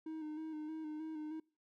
triangle tone with vibrato, 311.1 Hz, D#4, in tune, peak -39 dBFS, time 0.06-1.4 s, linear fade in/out 5 ms, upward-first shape square, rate 3.2 Hz, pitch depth 31 cents each way, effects noise-tail reverb RT60 0.4 s tail -25 dB re dry

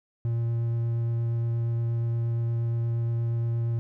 triangle tone with vibrato, 116.54 Hz, A#2, in tune, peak -22 dBFS, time 0.25-3.79 s, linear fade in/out 0 ms, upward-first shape triangle, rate 8.5 Hz, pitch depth 9 cents each way, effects none

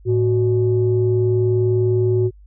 sine tone pair together, 110 / 369.6 Hz, A2 / F#4, 0 / -2 cents, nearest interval octave + major sixth, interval 2098 cents, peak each -16 dBFS, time 0.05-2.31 s, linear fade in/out 50 ms, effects tanh soft clip ceiling -7 dBFS + added 50 Hz sine -42 dBFS peak until 2.46 s

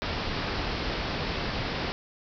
pink low-pass noise, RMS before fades -31 dBFS, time 0.02-1.92 s, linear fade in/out 0 ms, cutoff 5300 Hz, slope 96 dB/octave, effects none

